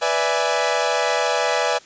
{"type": "chord", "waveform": "sawtooth", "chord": "E dominant seventh", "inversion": "second", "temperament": "equal with one note detuned", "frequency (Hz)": [493.9, 585.3, 659.3, 830.6], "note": ["B4", "D5", "E5", "G#5"], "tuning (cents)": [0, -6, 0, 0], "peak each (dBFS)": -20, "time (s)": [0.01, 1.79], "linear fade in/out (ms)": 20, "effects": ["white hiss -47 dBFS RMS until 1.85 s", "resampled to 16000 Hz"]}